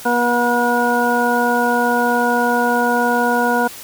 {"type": "harmonic tone", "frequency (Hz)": 241.1, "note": "B3", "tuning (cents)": -41, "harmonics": [1, 2, 3, 4, 6], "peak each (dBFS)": [-20, -20, -20, -20, -20], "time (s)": [0.05, 3.68], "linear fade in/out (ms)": 10, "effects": ["white hiss -35 dBFS RMS until 3.83 s"]}